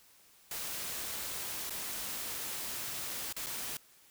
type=noise with dropouts; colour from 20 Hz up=white; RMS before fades=-39 dBFS; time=0.51-3.77 s; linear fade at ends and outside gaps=2 ms; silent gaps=1.697-1.705 / 3.327-3.364 / 3.462-3.467 s; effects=white hiss -62 dBFS RMS until 4.1 s